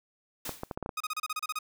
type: noise with exponential decay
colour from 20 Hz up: white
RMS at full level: -35 dBFS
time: 0.45-0.75 s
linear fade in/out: 5 ms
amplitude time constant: 65 ms
type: clicks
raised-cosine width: 1 ms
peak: -20 dBFS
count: 7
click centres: 0.493 / 0.634 / 0.712 / 0.775 / 0.827 / 0.861 / 0.892 s
type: tone bursts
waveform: sawtooth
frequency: 1249 Hz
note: D#6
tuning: 6 cents sharp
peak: -27 dBFS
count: 10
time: 0.97-1.589 s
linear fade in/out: 5 ms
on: 34 ms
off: 31 ms
effects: none